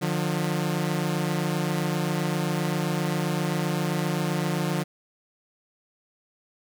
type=tone pair together; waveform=sawtooth; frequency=150.78 / 178.4 Hz; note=D3 / F3; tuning=+46 / +37 cents; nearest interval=minor third; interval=291 cents; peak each=-23 / -23 dBFS; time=0.01-4.84 s; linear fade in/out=20 ms; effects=none